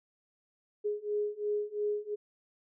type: beating tone pair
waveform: sine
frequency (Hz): 415.3 / 418.2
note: G#4 / G#4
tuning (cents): 0 / +12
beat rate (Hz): 2.9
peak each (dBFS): -34 / -33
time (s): 0.84-2.16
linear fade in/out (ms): 20
effects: none